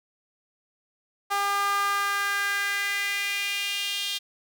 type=tone with high-pass filter sweep; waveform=sawtooth; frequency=401.8 Hz; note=G4; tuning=43 cents sharp; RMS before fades=-27 dBFS; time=1.3-4.19 s; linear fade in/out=20 ms; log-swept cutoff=970 to 3300 Hz; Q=3.6; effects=none